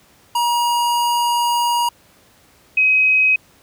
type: tone pair in turn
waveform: square / sine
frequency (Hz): 953 / 2532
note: A#5 / D#7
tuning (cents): +38 / +30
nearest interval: octave + perfect fourth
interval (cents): 1692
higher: second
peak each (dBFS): -16 / -11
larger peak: second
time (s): 0.35-1.89 / 2.77-3.36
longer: first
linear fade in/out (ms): 5
effects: pink hiss -52 dBFS RMS until 3.62 s + high-pass 60 Hz 12 dB/octave

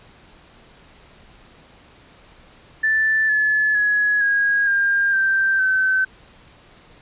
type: tone with pitch steps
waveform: sine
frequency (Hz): 1760 / 1719.8 / 1680.5 / 1642.1 / 1604.6 / 1568 / 1532.2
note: A6 / A6 / G#6 / G#6 / G6 / G6 / G6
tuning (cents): 0 / -40 / +20 / -20 / +40 / 0 / -40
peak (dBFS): -15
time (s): 2.83-6.05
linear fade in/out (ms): 10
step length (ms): 460
effects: pink hiss -49 dBFS RMS until 7.01 s + resampled to 8000 Hz

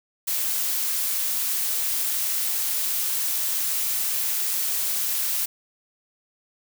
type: noise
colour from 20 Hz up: blue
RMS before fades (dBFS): -25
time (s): 0.27-5.46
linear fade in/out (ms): 10
effects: none

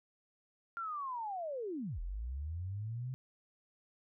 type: linear two-way sweep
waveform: sine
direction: down then up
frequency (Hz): 1397 to 38.89 to 131.8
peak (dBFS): -37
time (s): 0.77-3.14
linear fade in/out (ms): 0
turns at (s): 2
effects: none

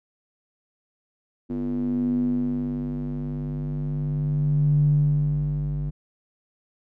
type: tone with band-pass filter sweep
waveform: square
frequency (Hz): 49.3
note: G1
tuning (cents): +11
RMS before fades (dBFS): -24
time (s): 1.49-5.91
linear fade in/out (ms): 20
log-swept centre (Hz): 280 to 120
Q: 8
effects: none

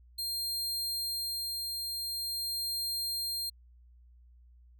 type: tone with tremolo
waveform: sawtooth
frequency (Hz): 4200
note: C8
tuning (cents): +6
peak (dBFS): -29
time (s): 0.18-3.5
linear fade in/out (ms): 10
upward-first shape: sine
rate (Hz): 0.46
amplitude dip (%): 25
effects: added 60 Hz sine -55 dBFS peak until 4.79 s

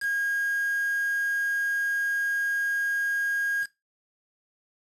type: tone with quantisation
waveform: sine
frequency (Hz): 1630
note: G#6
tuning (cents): -33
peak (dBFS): -24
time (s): 0-3.67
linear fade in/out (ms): 50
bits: 6
effects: noise-tail reverb RT60 0.2 s tail -18 dB re dry + low-pass 11000 Hz 12 dB/octave

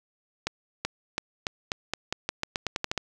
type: accelerating click train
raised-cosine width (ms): 0.2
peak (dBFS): -10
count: 15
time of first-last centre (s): 0.47-2.977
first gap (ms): 380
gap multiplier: 0.87
effects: none

